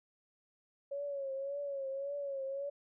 sine tone with vibrato, 554.4 Hz, C#5, in tune, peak -36 dBFS, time 0.91-2.7 s, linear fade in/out 10 ms, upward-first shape triangle, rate 1.8 Hz, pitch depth 68 cents each way, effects none

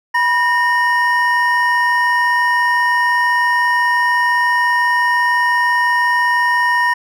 triangle tone pair together, 975.2 / 1841 Hz, B5 / A#6, -22 / -22 cents, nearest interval major seventh, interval 1100 cents, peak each -13 dBFS, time 0.14-6.94 s, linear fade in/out 10 ms, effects none

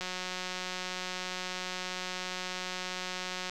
click train, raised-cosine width 0.2 ms, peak -19 dBFS, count 639, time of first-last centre 0.01-3.496 s, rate 183 Hz, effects none

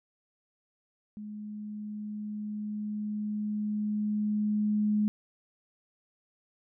sine tone with level ramp, 210.4 Hz, G#3, 23 cents sharp, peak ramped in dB -38 to -23 dBFS, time 1.17-5.08 s, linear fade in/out 0 ms, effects none

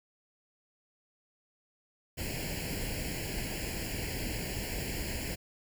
pink noise with comb filter, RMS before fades -36 dBFS, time 2.17-5.36 s, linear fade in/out 20 ms, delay 0.41 ms, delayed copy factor +0.9, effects none

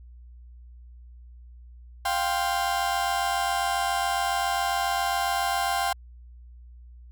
35% pulse chord, F suspended second, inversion none, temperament just, 698.5 / 785.8 / 1047.7 Hz, F5 / G5 / C6, 0 / +4 / +2 cents, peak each -27 / -25 / -29 dBFS, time 2.05-5.93 s, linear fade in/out 5 ms, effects added 60 Hz sine -44 dBFS peak until 7.11 s

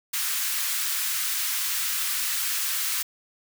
white high-pass noise, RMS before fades -27 dBFS, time 0.13-3.03 s, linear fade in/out 10 ms, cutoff 1200 Hz, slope 24 dB/octave, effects none

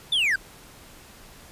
triangle linear sweep, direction down, 3600 to 1480 Hz, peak -18 dBFS, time 0.12-0.36 s, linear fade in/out 5 ms, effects pink hiss -48 dBFS RMS until 1.51 s + resampled to 32000 Hz

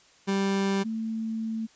30% pulse / sine tone pair in turn, 196 / 222.9 Hz, G3 / A3, 0 / +23 cents, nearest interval major second, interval 223 cents, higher second, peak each -21 / -28 dBFS, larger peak first, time 0.27-0.84 / 0.84-1.67 s, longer second, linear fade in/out 20 ms, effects white hiss -58 dBFS RMS until 1.75 s + resampled to 16000 Hz

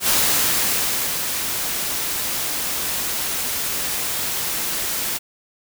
white noise with ADSR envelope, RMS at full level -17 dBFS, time 0-5.19 s, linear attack 84 ms, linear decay 1100 ms, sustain -7 dB, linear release 27 ms, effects none

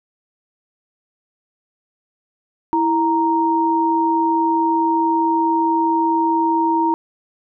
sine tone pair together, 328.6 / 932.3 Hz, E4 / A#5, -5 / 0 cents, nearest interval octave + tritone, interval 1805 cents, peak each -18 / -16 dBFS, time 2.73-6.94 s, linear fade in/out 0 ms, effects none

